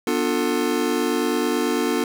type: chord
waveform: square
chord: B half-diminished seventh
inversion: none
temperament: just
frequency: 246.9 / 296.3 / 355.6 / 444.5 Hz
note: B3 / D4 / F4 / A4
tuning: 0 / +15 / +31 / +18 cents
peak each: -26 dBFS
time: 0.07-2.04 s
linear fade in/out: 2 ms
effects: none